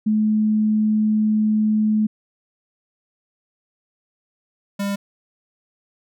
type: tone pair in turn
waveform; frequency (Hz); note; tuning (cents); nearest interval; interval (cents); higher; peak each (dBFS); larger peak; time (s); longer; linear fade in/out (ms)
sine / square; 214.7 / 200.2; A3 / G3; -42 / +37; minor second; 121; first; -15 / -22; first; 0.06-2.07 / 4.79-4.96; first; 10
effects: none